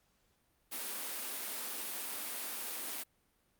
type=high-pass noise; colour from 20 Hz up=white; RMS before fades=-40 dBFS; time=0.71-3.04 s; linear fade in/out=20 ms; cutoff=200 Hz; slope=96 dB/octave; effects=pink hiss -74 dBFS RMS until 3.59 s + Opus 48 kbps